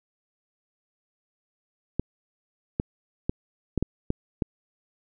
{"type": "clicks", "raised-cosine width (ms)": 3, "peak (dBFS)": -11, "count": 7, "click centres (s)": [1.996, 2.799, 3.295, 3.777, 3.826, 4.104, 4.422], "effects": []}